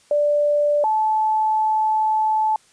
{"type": "tone pair in turn", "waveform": "sine", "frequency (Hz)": [587.3, 868.3], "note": ["D5", "A5"], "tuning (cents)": [0, -23], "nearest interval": "perfect fifth", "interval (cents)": 677, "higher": "second", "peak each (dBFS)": [-15, -16], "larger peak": "first", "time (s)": [[0.11, 0.84], [0.84, 2.56]], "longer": "second", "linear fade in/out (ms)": 2, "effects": ["white hiss -55 dBFS RMS until 2.72 s", "resampled to 22050 Hz"]}